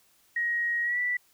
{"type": "tone with pitch glide", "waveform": "sine", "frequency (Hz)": [1888, 1965.9], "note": ["A#6", "B6"], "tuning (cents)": [22, -8], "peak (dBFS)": -25, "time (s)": [0.36, 1.17], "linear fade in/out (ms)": 5, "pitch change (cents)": 70, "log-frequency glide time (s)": [0.83, 0.99], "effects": ["white hiss -64 dBFS RMS until 1.33 s"]}